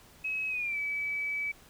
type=tone with pitch glide; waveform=sine; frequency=2559 to 2293 Hz; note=D#7 to D7; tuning=+48 to -42 cents; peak=-30 dBFS; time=0.24-1.52 s; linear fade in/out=10 ms; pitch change=-190 cents; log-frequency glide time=0.49-0.78 s; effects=pink hiss -57 dBFS RMS until 1.69 s